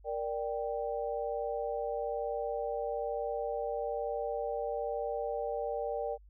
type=chord; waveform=sine; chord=G minor; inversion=first; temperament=equal; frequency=466.2 / 587.3 / 784 Hz; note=Bb4 / D5 / G5; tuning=0 / 0 / 0 cents; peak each=-36 / -36 / -38 dBFS; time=0.04-6.18 s; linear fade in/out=50 ms; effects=added 50 Hz sine -54 dBFS peak until 6.29 s